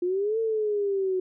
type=exponential two-way sweep; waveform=sine; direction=up then down; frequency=348.4 to 453.8 to 367.8 Hz; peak=-23 dBFS; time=0.02-1.2 s; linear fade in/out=5 ms; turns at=0.39 s; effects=none